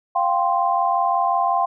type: chord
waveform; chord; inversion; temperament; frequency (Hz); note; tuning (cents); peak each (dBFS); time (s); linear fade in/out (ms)
sine; F suspended second; none; equal; 698.5 / 784 / 1046.5; F5 / G5 / C6; 0 / 0 / 0; -21; 0.15-1.66; 10
effects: none